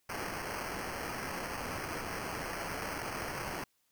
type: noise with sample-and-hold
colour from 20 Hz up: white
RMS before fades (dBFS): -39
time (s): 0.09-3.64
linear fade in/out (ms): 5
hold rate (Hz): 3675
effects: white hiss -75 dBFS RMS until 3.91 s